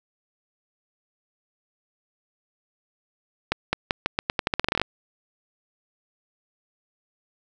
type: accelerating click train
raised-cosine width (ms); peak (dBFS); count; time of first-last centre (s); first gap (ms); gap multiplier
0.3; -5; 17; 3.52-4.816; 210; 0.85
effects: none